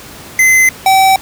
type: tone pair in turn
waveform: square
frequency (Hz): 2051 / 768.3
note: C7 / G5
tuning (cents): -35 / -35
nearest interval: octave + perfect fourth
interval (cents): 1700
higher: first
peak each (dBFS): -6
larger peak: neither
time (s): 0.39-0.69 / 0.86-1.16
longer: neither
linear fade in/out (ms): 2
effects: pink hiss -32 dBFS RMS until 1.21 s + high-pass 60 Hz 12 dB/octave